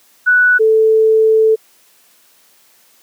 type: tone pair in turn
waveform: sine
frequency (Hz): 1480 / 440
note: F#6 / A4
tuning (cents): 0 / 0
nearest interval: octave + major sixth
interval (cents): 2100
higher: first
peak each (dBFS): -7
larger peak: neither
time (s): 0.26-0.59 / 0.59-1.56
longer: second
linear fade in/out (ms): 20
effects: white hiss -51 dBFS RMS until 3.02 s + high-pass 200 Hz 12 dB/octave